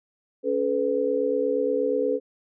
sine tone cluster, 279.3 / 431.1 / 499.5 Hz, C#4 / A4 / B4, +13 / -35 / +20 cents, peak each -29 / -25 / -24 dBFS, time 0.43-2.2 s, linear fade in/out 50 ms, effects none

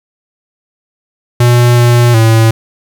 square tone with pitch steps, 121.1 / 120.3 / 112.5 Hz, B2 / B2 / A2, -34 / -45 / +39 cents, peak -5 dBFS, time 1.4-2.51 s, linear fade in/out 5 ms, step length 370 ms, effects 7-bit

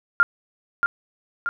sine tone with echo, 1400 Hz, F6, 4 cents sharp, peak -11 dBFS, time 0.2-0.23 s, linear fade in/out 0 ms, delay 630 ms, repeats 2, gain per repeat -5 dB, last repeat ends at 1.49 s, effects none

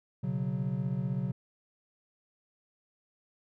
triangle chord, B suspended second, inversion none, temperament equal with one note detuned, 123.47 / 139.23 / 185 Hz, B2 / C#3 / F#3, 0 / +8 / 0 cents, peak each -33 / -31 / -32 dBFS, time 0.23-1.32 s, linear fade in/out 10 ms, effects none

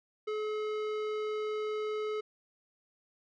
sine tone with tanh clipping, 427.5 Hz, A4, 50 cents flat, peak -34 dBFS, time 0.27-2.21 s, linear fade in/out 10 ms, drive 16 dB, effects none

